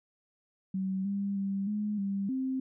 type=tone with pitch steps; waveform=sine; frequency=190.3 / 199.3 / 196.3 / 209.5 / 197.5 / 262.1 Hz; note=F#3 / G3 / G3 / G#3 / G3 / C4; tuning=+49 / +29 / +3 / +15 / +13 / +3 cents; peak=-29 dBFS; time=0.74-2.6 s; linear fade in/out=5 ms; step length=310 ms; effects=none